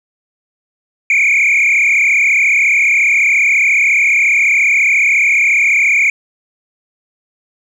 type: tone with frequency modulation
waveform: sine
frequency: 2284 Hz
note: D7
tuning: 49 cents flat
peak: -6 dBFS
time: 1.1-6.1 s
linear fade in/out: 2 ms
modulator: 34.4 Hz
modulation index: 3.7
effects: tanh soft clip ceiling -7 dBFS + 8-bit